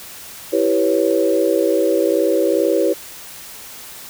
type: chord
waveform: sine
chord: C# half-diminished seventh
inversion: first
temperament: equal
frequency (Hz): 329.6 / 392 / 493.9 / 554.4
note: E4 / G4 / B4 / C#5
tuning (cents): 0 / 0 / 0 / 0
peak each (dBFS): -19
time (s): 0.52-2.94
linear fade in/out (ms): 20
effects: white hiss -36 dBFS RMS until 4.09 s